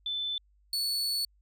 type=tone pair in turn; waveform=sine / 40% pulse; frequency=3520 / 4435 Hz; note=A7 / C#8; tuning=0 / 0 cents; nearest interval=major third; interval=400 cents; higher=second; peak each=-30 / -27 dBFS; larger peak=second; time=0.06-0.38 / 0.73-1.25 s; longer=second; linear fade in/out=2 ms; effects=added 50 Hz sine -62 dBFS peak until 1.41 s